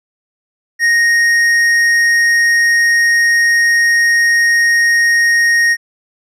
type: tone with tanh clipping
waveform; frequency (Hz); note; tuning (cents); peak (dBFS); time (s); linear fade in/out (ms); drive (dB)
sine; 1864.7; A#6; 0; -10; 0.79-5.77; 50; 10
effects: none